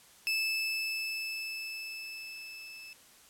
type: tone with level ramp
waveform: 30% pulse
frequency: 2623 Hz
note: E7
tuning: 9 cents flat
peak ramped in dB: -25 to -43 dBFS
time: 0.27-2.93 s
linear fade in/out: 0 ms
effects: white hiss -58 dBFS RMS until 3.29 s + low-pass 12000 Hz 12 dB/octave